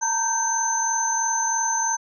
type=tone cluster; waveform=sine; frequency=903 / 946 / 1552 / 6190 Hz; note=A5 / A#5 / G6 / G8; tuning=+45 / +25 / -18 / -23 cents; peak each=-25 / -30 / -31 / -23 dBFS; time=0.01-1.97 s; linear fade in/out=20 ms; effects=none